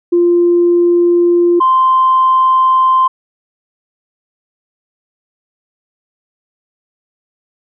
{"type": "tone pair in turn", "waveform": "sine", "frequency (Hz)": [347.6, 1041.6], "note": ["F4", "C6"], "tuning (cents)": [-8, -8], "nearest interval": "octave + perfect fifth", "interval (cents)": 1900, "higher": "second", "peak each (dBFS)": -6, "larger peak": "neither", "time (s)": [[0.12, 1.6], [1.6, 3.08]], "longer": "neither", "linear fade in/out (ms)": 10, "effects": ["tanh soft clip ceiling -2 dBFS"]}